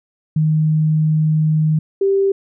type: tone pair in turn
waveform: sine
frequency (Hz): 155.56 / 392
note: D#3 / G4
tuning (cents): 0 / 0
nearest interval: octave + major third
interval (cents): 1600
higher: second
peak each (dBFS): -12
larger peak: neither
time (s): 0.36-1.79 / 2.01-2.32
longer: first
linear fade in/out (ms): 5
effects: none